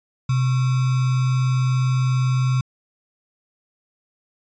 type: tone with sample-and-hold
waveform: sine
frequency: 128.7 Hz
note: C3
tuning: 28 cents flat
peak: -16 dBFS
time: 0.29-2.61 s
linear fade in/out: 5 ms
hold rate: 1225 Hz
effects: resampled to 16000 Hz